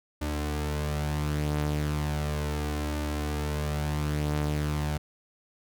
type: tone pair together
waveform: sawtooth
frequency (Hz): 74.53 / 148.7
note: D2 / D3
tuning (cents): +26 / +22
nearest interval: octave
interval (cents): 1196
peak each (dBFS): -25 / -28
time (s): 0.21-4.98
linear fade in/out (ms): 10
effects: none